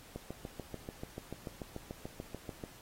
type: click train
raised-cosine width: 2 ms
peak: -27 dBFS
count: 18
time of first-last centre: 0.16-2.638 s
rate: 6.86 Hz
effects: pink hiss -56 dBFS RMS until 2.81 s + AAC 48 kbps